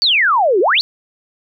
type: exponential two-way sweep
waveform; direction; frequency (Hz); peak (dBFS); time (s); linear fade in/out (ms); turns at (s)
sine; down then up; 4699 to 341.8 to 4699; -10; 0.02-0.81; 0; 0.6
effects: none